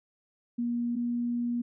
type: tone pair in turn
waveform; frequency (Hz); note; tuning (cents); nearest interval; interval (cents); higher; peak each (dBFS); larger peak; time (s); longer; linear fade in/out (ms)
sine; 238.3 / 239.4; A#3 / A#3; +38 / +46; unison; 8; second; -27; neither; 0.58-0.96 / 0.96-1.62; second; 10
effects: none